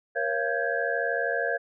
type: tone cluster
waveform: sine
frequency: 472.5 / 551 / 684 / 1578 / 1671 Hz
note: A#4 / C#5 / F5 / G6 / G#6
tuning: +23 / -11 / -36 / +11 / +10 cents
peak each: -31 dBFS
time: 0.15-1.58 s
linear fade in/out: 20 ms
effects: none